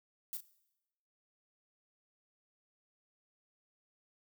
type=noise with echo; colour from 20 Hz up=violet; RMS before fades=-40 dBFS; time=0.33-0.37 s; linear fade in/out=0 ms; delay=35 ms; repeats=1; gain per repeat=-9 dB; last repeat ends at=0.405 s; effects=noise-tail reverb RT60 0.9 s tail -18 dB re dry